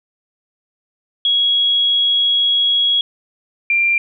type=tone pair in turn; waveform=sine; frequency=3322 / 2377 Hz; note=G#7 / D7; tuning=0 / +20 cents; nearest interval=tritone; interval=580 cents; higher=first; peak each=-12 dBFS; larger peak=neither; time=1.25-3.01 / 3.7-3.98 s; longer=first; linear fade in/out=2 ms; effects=none